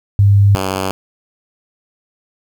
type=tone pair in turn; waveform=sine / 5% pulse; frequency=100.4 / 95.34 Hz; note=G2 / G2; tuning=+42 / -48 cents; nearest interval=minor second; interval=90 cents; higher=first; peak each=-6 dBFS; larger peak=neither; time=0.19-0.55 / 0.55-0.91 s; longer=neither; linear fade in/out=0 ms; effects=8-bit